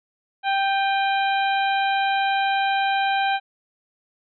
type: harmonic tone with a mistuned harmonic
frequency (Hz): 784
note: G5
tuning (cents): 0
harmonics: 1 / 2 / 3 / 4 / 5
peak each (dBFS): -20 / -26 / -30 / -32 / -34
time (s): 0.43-3.4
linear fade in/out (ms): 50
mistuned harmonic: 3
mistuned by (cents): +46
effects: none